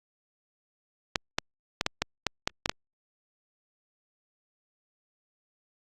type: clicks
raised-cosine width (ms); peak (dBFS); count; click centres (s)
0.2; -7; 9; 1.158 / 1.385 / 1.811 / 1.864 / 2.02 / 2.267 / 2.475 / 2.659 / 2.695
effects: Opus 48 kbps